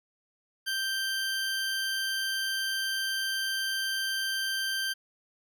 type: tone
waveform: 20% pulse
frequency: 1568 Hz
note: G6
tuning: in tune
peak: -24 dBFS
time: 0.66-4.94 s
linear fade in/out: 20 ms
effects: none